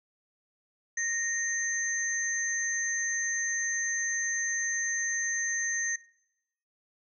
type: tone pair together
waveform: sine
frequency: 1858 / 6250 Hz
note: A#6 / G8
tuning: -6 / -6 cents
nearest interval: octave + major sixth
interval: 2100 cents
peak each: -30 / -32 dBFS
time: 0.97-5.96 s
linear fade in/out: 5 ms
effects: noise-tail reverb RT60 0.8 s tail -20 dB re dry

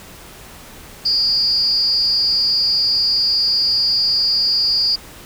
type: tone with amplitude modulation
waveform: sine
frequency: 4765 Hz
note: D8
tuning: 24 cents sharp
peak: -10 dBFS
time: 1.05-4.96 s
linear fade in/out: 10 ms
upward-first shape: sine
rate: 295 Hz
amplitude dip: 80%
effects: pink hiss -39 dBFS RMS until 5.25 s

